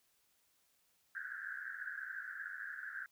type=band-pass noise; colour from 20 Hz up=pink; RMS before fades=-45 dBFS; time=1.15-3.06 s; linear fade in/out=2 ms; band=1500 to 1700 Hz; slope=96 dB/octave; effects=white hiss -75 dBFS RMS until 3.11 s